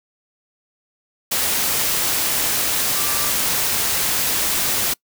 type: tone in noise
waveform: sine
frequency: 1174.7 Hz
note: D6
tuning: in tune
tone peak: -31 dBFS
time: 2.95-3.3 s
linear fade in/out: 10 ms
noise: white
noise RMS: -20 dBFS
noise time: 1.31-4.94 s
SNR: -14 dB
effects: noise-tail reverb RT60 0.1 s tail -25 dB re dry